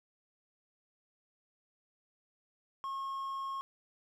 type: tone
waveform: triangle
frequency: 1084 Hz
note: C#6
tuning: 39 cents flat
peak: -34 dBFS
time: 2.84-3.61 s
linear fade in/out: 0 ms
effects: none